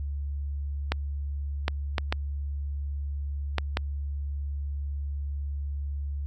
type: clicks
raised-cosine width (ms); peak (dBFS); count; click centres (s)
0.3; -9; 6; 0.92 / 1.681 / 1.982 / 2.125 / 3.583 / 3.771
effects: added 71 Hz sine -29 dBFS peak until 6.26 s